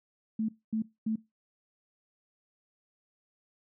sine tone bursts, 220 Hz, A3, in tune, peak -27 dBFS, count 3, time 0.39-1.158 s, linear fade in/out 5 ms, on 96 ms, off 240 ms, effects noise-tail reverb RT60 0.2 s tail -19 dB re dry

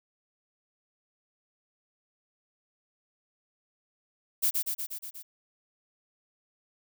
violet noise with echo, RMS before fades -25 dBFS, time 4.42-4.51 s, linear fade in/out 20 ms, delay 120 ms, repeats 6, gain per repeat -3 dB, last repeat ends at 5.23 s, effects none

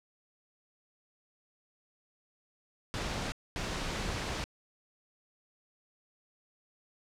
pink noise bursts at uneven times, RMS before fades -35 dBFS, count 2, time 2.94-3.32 / 3.56-4.44 s, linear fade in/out 0 ms, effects low-pass 6000 Hz 12 dB/octave

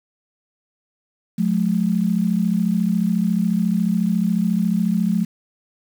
sine tone pair together, 180 / 214.1 Hz, F#3 / A3, -47 / -47 cents, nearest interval minor third, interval 300 cents, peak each -19 dBFS, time 1.38-5.25 s, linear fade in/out 10 ms, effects 7-bit

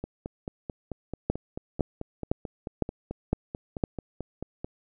two click trains, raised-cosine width 2 ms, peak -20 / -10 dBFS, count 22 / 6, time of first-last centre 0.04-4.645 / 1.3-3.838 s, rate 4.56 / 1.97 Hz, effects none

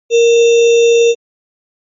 sine tone with sample-and-hold, 466.2 Hz, A#4, in tune, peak -5 dBFS, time 0.1-1.15 s, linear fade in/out 50 ms, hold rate 3150 Hz, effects MP3 32 kbps

